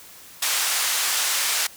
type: band-pass noise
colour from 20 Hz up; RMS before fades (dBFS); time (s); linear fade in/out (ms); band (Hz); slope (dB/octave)
white; -23; 0.42-1.67; 5; 900 to 9500; 12
effects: white hiss -45 dBFS RMS until 1.76 s